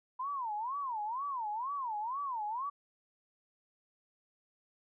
sine tone with vibrato, 978 Hz, B5, 17 cents flat, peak -34 dBFS, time 0.19-2.7 s, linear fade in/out 10 ms, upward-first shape sine, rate 2.1 Hz, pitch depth 280 cents each way, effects none

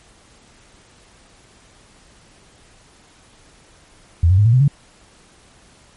sine tone with pitch steps, 84.2 / 93.43 / 103.66 / 115.02 / 127.62 / 141.61 Hz, E2 / F#2 / G#2 / A#2 / C3 / C#3, +37 / +17 / -3 / -23 / -43 / +37 cents, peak -9 dBFS, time 4.23-4.68 s, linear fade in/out 5 ms, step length 75 ms, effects pink hiss -50 dBFS RMS until 5.96 s + MP3 48 kbps

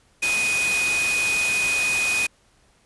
sine tone in noise, 2489 Hz, D#7, in tune, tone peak -20 dBFS, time 0.22-2.27 s, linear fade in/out 10 ms, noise white, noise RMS -26 dBFS, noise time 0.22-2.27 s, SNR +3 dB, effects pink hiss -60 dBFS RMS until 2.85 s + resampled to 24000 Hz

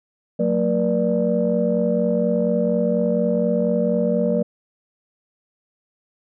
sine tone cluster, 183 / 227.2 / 479.9 / 590 Hz, F#3 / A#3 / B4 / D5, -19 / -44 / -50 / +8 cents, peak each -22 dBFS, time 0.39-4.43 s, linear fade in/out 10 ms, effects tanh soft clip ceiling -7 dBFS

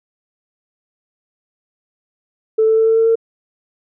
sine tone with pitch steps, 440 / 442.8 / 445.6 / 448.5 / 451.3 / 454.2 Hz, A4 / A4 / A4 / A4 / A4 / A#4, 0 / +11 / +22 / +33 / +44 / -45 cents, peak -9 dBFS, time 2.58-3.156 s, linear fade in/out 10 ms, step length 96 ms, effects tanh soft clip ceiling -5 dBFS

